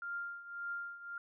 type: tone with tremolo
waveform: sine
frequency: 1396.9 Hz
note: F6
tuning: in tune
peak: -36 dBFS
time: 0.02-1.18 s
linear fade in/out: 2 ms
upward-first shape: triangle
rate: 1.8 Hz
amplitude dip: 80%
effects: none